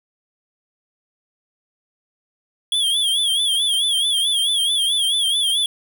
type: tone with vibrato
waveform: square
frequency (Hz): 3322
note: G#7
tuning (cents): 0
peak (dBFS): -17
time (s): 2.72-5.66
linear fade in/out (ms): 2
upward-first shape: sine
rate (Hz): 4.6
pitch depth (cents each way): 96
effects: 9-bit